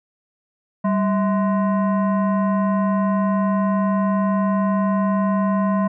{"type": "tone with frequency modulation", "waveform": "sine", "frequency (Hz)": 195.2, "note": "G3", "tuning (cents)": -7, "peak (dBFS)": -16, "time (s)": [0.84, 5.88], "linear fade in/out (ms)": 10, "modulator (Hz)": 842, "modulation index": 0.77, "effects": []}